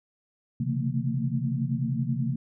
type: tone cluster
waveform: sine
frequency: 129.5 / 140.1 / 169.5 / 222.5 / 230.4 Hz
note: C3 / C#3 / E3 / A3 / A#3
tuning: -17 / +19 / +49 / +20 / -20 cents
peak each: -29 / -30 / -34 / -34 / -32 dBFS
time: 0.6-2.36 s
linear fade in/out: 5 ms
effects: none